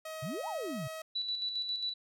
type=tone with pitch glide; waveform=sawtooth; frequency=633 to 637.4 Hz; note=D#5 to D#5; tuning=+30 to +42 cents; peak=-36 dBFS; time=0.05-1.02 s; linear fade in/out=5 ms; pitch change=+12 cents; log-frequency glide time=0.15-0.63 s
type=exponential two-way sweep; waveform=sine; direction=up then down; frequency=120.7 to 980 to 120.7 Hz; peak=-36 dBFS; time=0.22-0.88 s; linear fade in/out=10 ms; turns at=0.48 s
type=tone with tremolo; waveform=sine; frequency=3952 Hz; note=B7; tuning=in tune; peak=-31 dBFS; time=1.15-1.94 s; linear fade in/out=10 ms; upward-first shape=square; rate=7.4 Hz; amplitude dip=45%
effects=none